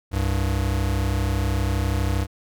square tone pair together, 65.41 / 98 Hz, C2 / G2, 0 / 0 cents, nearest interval perfect fifth, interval 700 cents, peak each -24 dBFS, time 0.11-2.27 s, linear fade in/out 50 ms, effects none

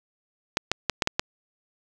clicks, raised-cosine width 0.2 ms, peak -4 dBFS, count 6, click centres 0.571 / 0.716 / 0.897 / 1.022 / 1.074 / 1.195 s, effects none

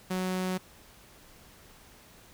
sawtooth tone, 185 Hz, F#3, in tune, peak -25 dBFS, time 0.1-0.58 s, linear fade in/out 10 ms, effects pink hiss -55 dBFS RMS until 2.33 s

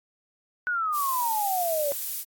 sine exponential sweep, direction down, 1492 to 557 Hz, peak -24 dBFS, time 0.67-1.92 s, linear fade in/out 0 ms
violet noise, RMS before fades -30 dBFS, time 0.92-2.25 s, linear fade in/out 50 ms
effects AAC 64 kbps

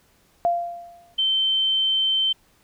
sine tone with exponential decay, 692 Hz, F5, 16 cents flat, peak -15 dBFS, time 0.45-1.14 s, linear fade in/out 0 ms, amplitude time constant 150 ms
sine tone, 3100 Hz, G7, 20 cents flat, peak -18 dBFS, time 1.18-2.33 s, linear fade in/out 10 ms
effects pink hiss -60 dBFS RMS until 2.63 s

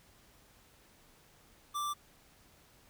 square tone, 1174.7 Hz, D6, in tune, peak -34 dBFS, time 1.74-1.94 s, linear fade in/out 20 ms, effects pink hiss -63 dBFS RMS until 2.89 s

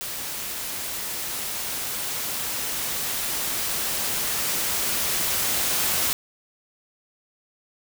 white noise with level ramp, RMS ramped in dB -32 to -23 dBFS, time 0.01-6.13 s, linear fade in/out 0 ms, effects none

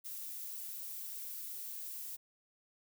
violet noise, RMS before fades -44 dBFS, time 0.04-2.17 s, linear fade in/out 20 ms, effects none

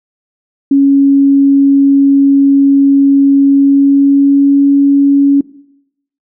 sine tone with pitch glide, 277.2 to 280.1 Hz, C#4 to C#4, 0 to +18 cents, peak -4 dBFS, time 0.71-5.41 s, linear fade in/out 5 ms, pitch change +18 cents, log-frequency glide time 3.44-4.65 s, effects noise-tail reverb RT60 0.8 s tail -20 dB re dry

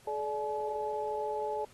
sine tone cluster, 427 / 586 / 854 Hz, G#4 / D5 / G#5, +48 / -4 / +48 cents, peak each -35 / -38 / -35 dBFS, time 0.07-1.65 s, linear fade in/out 5 ms, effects pink hiss -60 dBFS RMS until 1.73 s + AAC 32 kbps

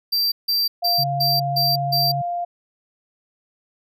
square tone bursts, 4699 Hz, D8, in tune, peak -18 dBFS, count 6, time 0.12-2.12 s, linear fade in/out 10 ms, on 200 ms, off 160 ms
sine tone, 698.5 Hz, F5, in tune, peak -22 dBFS, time 0.82-2.45 s, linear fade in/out 10 ms
sine tone with vibrato, 139.6 Hz, C#3, 13 cents sharp, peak -24 dBFS, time 0.98-2.22 s, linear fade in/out 10 ms, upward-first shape triangle, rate 17 Hz, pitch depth 21 cents each way
effects none

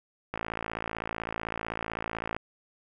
click train, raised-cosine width 0.5 ms, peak -17 dBFS, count 114, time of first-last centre 0.34-2.365 s, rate 55.8 Hz, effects none

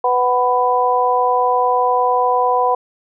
harmonic tone, 248.6 Hz, B3, 12 cents sharp, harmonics 2 / 3 / 4, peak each -18 / -17 / -16 dBFS, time 0.04-2.75 s, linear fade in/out 5 ms, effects none

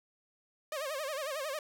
sawtooth tone with vibrato, 578 Hz, D5, 28 cents flat, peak -31 dBFS, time 0.72-1.59 s, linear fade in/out 2 ms, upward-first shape sine, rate 11 Hz, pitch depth 160 cents each way, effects none

